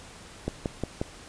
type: click train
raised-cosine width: 2 ms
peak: -14 dBFS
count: 4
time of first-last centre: 0.48-1.015 s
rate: 5.61 Hz
effects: pink hiss -47 dBFS RMS until 1.28 s + resampled to 22050 Hz